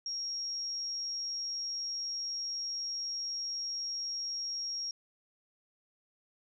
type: tone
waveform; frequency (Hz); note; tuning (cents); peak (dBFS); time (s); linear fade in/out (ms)
sine; 5588; F8; 0; -34; 0.06-4.91; 2
effects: none